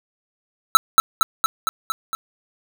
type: tone with echo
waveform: square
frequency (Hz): 1318.5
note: E6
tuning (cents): 0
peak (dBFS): -6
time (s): 0.75-0.77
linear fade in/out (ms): 0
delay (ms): 230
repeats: 6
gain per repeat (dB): -3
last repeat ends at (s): 2.15
effects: none